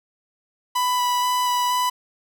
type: tone with vibrato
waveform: 45% pulse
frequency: 990 Hz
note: B5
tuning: 4 cents sharp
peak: -19 dBFS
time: 0.75-1.9 s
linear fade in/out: 10 ms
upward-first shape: square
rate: 2.1 Hz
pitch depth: 8 cents each way
effects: none